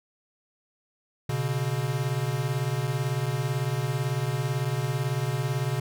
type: beating tone pair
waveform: square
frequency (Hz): 123.47 / 141.47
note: B2 / C#3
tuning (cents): 0 / +36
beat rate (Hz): 18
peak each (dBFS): -29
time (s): 1.29-5.8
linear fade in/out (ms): 5
effects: none